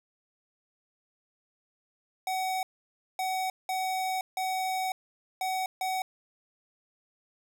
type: tone bursts at uneven times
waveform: square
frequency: 752 Hz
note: F#5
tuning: 28 cents sharp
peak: -29 dBFS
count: 6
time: 2.27-2.63 / 3.19-3.5 / 3.69-4.21 / 4.37-4.92 / 5.41-5.66 / 5.81-6.02 s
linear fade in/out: 2 ms
effects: none